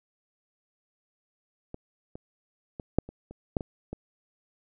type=clicks; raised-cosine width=2 ms; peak=-24 / -27 / -23 / -7 / -28 / -30 / -12 / -21 / -22 dBFS; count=9; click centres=1.744 / 2.155 / 2.798 / 2.986 / 3.09 / 3.31 / 3.568 / 3.608 / 3.93 s; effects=none